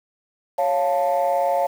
sine chord, Db augmented, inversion none, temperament equal, 554.4 / 698.5 / 880 Hz, Db5 / F5 / A5, 0 / 0 / 0 cents, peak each -20 / -20 / -23 dBFS, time 0.58-1.67 s, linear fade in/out 10 ms, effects tanh soft clip ceiling -12 dBFS + 7-bit

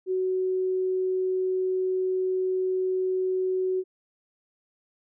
sine tone, 372.7 Hz, F#4, 13 cents sharp, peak -23 dBFS, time 0.06-3.84 s, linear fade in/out 50 ms, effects none

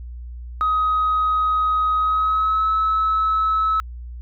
sine tone with pitch glide, 1260 to 1297.7 Hz, D#6 to E6, +21 to -28 cents, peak -15 dBFS, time 0.61-3.8 s, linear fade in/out 0 ms, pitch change +51 cents, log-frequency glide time 1.97-2.69 s, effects tanh soft clip ceiling -13 dBFS + added 60 Hz sine -31 dBFS peak until 4.21 s

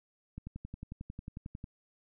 click train, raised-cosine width 5 ms, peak -29 dBFS, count 15, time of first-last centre 0.38-1.641 s, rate 11.1 Hz, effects none

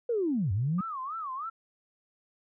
sine linear two-way sweep, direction down then up, 493.9 to 88.7 to 193.3 Hz, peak -25 dBFS, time 0.09-0.81 s, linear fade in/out 5 ms, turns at 0.52 s
sine tone with vibrato, 1174.7 Hz, D6, in tune, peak -33 dBFS, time 0.78-1.5 s, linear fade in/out 10 ms, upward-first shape sine, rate 3.2 Hz, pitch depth 230 cents each way
effects tanh soft clip ceiling -18 dBFS

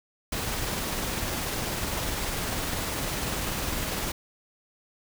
pink noise with tremolo, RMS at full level -29 dBFS, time 0.32-4.12 s, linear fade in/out 5 ms, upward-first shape triangle, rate 20 Hz, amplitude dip 30%, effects none

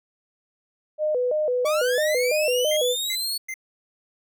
sine tone with vibrato, 551 Hz, C#5, 11 cents flat, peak -20 dBFS, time 0.98-2.96 s, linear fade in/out 50 ms, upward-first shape square, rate 3 Hz, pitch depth 180 cents each way
sawtooth linear sweep, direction up, 1108.7 to 4435 Hz, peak -22 dBFS, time 1.65-3.38 s, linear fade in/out 10 ms
square tone bursts, 2079 Hz, C7, 12 cents flat, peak -30 dBFS, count 3, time 2.71-3.541 s, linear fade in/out 5 ms, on 57 ms, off 330 ms
effects none

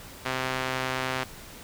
sawtooth tone with band-pass filter, 130 Hz, C3, 11 cents flat, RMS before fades -30 dBFS, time 0.25-1.24 s, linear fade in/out 10 ms, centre 1900 Hz, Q 0.68, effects pink hiss -45 dBFS RMS until 1.63 s

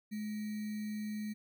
sine tone with sample-and-hold, 212.1 Hz, G#3, 37 cents sharp, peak -36 dBFS, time 0.11-1.34 s, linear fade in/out 20 ms, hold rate 2100 Hz, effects none

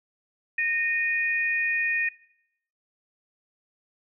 sine tone pair together, 1847 / 2465 Hz, A#6 / D#7, -16 / -17 cents, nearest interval perfect fourth, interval 499 cents, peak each -25 dBFS, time 0.58-2.09 s, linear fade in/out 5 ms, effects noise-tail reverb RT60 0.7 s tail -20 dB re dry

